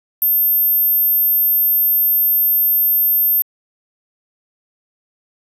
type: tone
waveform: sine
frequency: 13290 Hz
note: G#9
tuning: in tune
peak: -9 dBFS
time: 0.22-3.42 s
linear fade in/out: 0 ms
effects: tanh soft clip ceiling -11 dBFS